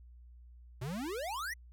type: exponential sweep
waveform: square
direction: up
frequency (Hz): 116.54 to 2041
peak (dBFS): -37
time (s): 0.81-1.54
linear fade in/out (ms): 10
effects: added 60 Hz sine -52 dBFS peak until 1.72 s